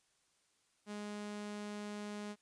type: tone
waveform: sawtooth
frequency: 207.7 Hz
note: G#3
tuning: in tune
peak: -38 dBFS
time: 0.86-2.36 s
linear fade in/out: 50 ms
effects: white hiss -75 dBFS RMS until 2.41 s + resampled to 22050 Hz